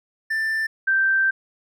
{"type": "tone pair in turn", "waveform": ["triangle", "sine"], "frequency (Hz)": [1776, 1564.5], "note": ["A6", "G6"], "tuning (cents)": [16, -4], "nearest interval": "major second", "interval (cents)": 220, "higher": "first", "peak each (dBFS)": [-19, -16], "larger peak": "second", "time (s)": [[0.3, 0.67], [0.87, 1.31]], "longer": "second", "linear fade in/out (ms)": 10, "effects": []}